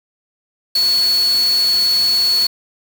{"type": "tone in noise", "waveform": "sine", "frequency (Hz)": 4400, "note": "C#8", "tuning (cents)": -14, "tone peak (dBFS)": -12, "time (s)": [0.75, 2.47], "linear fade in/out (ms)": 5, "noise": "white", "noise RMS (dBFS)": -27, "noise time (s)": [0.75, 2.47], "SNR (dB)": 12, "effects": []}